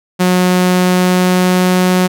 sawtooth tone with pitch glide, 181.7 to 182.96 Hz, F#3 to F#3, -31 to -19 cents, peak -5 dBFS, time 0.19-2.08 s, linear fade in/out 20 ms, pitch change +12 cents, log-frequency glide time 0.83-1.96 s, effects none

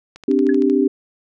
click train, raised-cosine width 0.2 ms, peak -21 dBFS, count 8, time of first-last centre 0.16-0.698 s, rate 13 Hz
sine chord, C suspended second, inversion none, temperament just, 261.6 / 294.3 / 392.4 Hz, C4 / D4 / G4, 0 / +4 / +2 cents, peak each -17 dBFS, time 0.28-0.88 s, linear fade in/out 5 ms
sine tone with exponential decay, 1695 Hz, G#6, 35 cents sharp, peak -23 dBFS, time 0.49-0.57 s, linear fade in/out 2 ms, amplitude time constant 16 ms
effects none

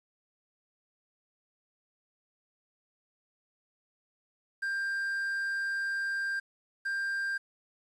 triangle tone pair in turn, 1590 / 1590 Hz, G6 / G6, +24 / +24 cents, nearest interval unison, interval 0 cents, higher neither, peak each -28 dBFS, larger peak neither, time 4.62-6.4 / 6.85-7.38 s, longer first, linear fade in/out 10 ms, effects resampled to 24000 Hz + 10-bit

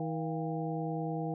harmonic tone with a mistuned harmonic, 160 Hz, D#3, 49 cents sharp, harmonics 1 / 2 / 3 / 4 / 5, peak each -35 / -38 / -40 / -41 / -42 dBFS, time 0-1.34 s, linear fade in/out 2 ms, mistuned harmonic 4, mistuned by +130 cents, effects none

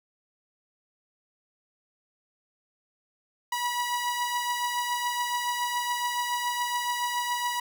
sawtooth beating tone pair, 970 / 977.1 Hz, B5 / B5, -31 / -19 cents, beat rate 7.1 Hz, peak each -24 / -31 dBFS, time 3.52-7.6 s, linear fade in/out 5 ms, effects none

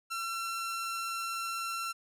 sawtooth tone, 1354 Hz, E6, 46 cents sharp, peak -30 dBFS, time 0.1-1.93 s, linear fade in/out 20 ms, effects resampled to 32000 Hz

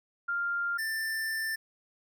sine / square tone pair in turn, 1396.9 / 1778.2 Hz, F6 / A6, 0 / +18 cents, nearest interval major third, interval 418 cents, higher second, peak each -28 / -31 dBFS, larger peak first, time 0.28-0.78 / 0.78-1.56 s, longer second, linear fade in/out 10 ms, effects none

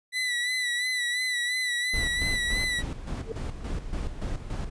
30% pulse tone with vibrato, 1975.5 Hz, B6, in tune, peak -23 dBFS, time 0.12-2.83 s, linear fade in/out 50 ms, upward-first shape sine, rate 2.9 Hz, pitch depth 44 cents each way
brown noise with tremolo, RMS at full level -30 dBFS, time 1.93-4.7 s, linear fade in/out 10 ms, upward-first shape square, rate 3.5 Hz, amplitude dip 60%
sine tone with exponential growth, 448.8 Hz, A4, 34 cents sharp, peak -26 dBFS, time 3.22-3.32 s, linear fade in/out 2 ms, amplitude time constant 21 ms
effects resampled to 22050 Hz

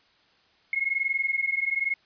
sine tone pair together, 2156 / 2177 Hz, C#7 / C#7, -49 / -32 cents, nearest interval unison, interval 17 cents, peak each -27 / -27 dBFS, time 0.73-1.94 s, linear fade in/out 2 ms, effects white hiss -62 dBFS RMS until 2.05 s + resampled to 11025 Hz

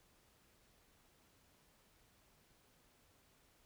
silence, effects pink hiss -71 dBFS RMS until 3.65 s

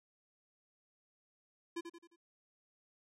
square tone with echo, 339.6 Hz, F4, 48 cents flat, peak -38 dBFS, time 1.76-1.81 s, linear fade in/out 10 ms, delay 88 ms, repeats 4, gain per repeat -7 dB, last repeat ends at 2.162 s, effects low-pass 9000 Hz 12 dB/octave

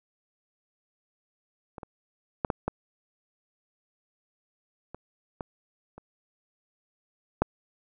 clicks, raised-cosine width 1 ms, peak -25 / -25 / -11 / -11 / -13 / -25 / -19 / -30 / -7 dBFS, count 9, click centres 1.782 / 1.832 / 2.448 / 2.502 / 2.68 / 4.946 / 5.408 / 5.98 / 7.42 s, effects none

